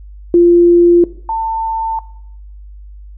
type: tone pair in turn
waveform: sine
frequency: 346.2 / 895.9 Hz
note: F4 / A5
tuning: -15 / +31 cents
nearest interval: octave + major third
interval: 1646 cents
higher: second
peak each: -4 / -14 dBFS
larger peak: first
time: 0.34-1.04 / 1.29-1.99 s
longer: neither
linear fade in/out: 2 ms
effects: noise-tail reverb RT60 0.7 s tail -18 dB re dry + added 50 Hz sine -31 dBFS peak until 3.17 s